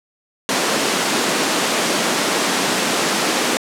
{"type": "high-pass noise", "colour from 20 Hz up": "pink", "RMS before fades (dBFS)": -18, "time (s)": [0.49, 3.57], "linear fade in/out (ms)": 0, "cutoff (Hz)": 210, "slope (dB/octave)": 24, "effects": ["low-pass 9000 Hz 12 dB/octave"]}